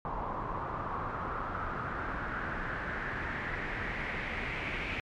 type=noise with low-pass filter sweep; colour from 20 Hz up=pink; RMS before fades=-36 dBFS; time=0.05-5 s; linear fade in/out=0 ms; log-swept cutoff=1000 to 2400 Hz; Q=4.1; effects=MP3 96 kbps